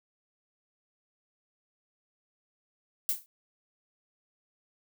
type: noise with exponential decay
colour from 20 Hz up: violet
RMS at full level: -24 dBFS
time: 3.09-3.26 s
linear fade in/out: 0 ms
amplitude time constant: 35 ms
effects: none